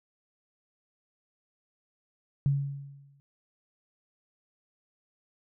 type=tone with exponential decay; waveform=sine; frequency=140 Hz; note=C#3; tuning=18 cents sharp; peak=-20 dBFS; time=2.46-3.2 s; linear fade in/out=0 ms; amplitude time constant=160 ms; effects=none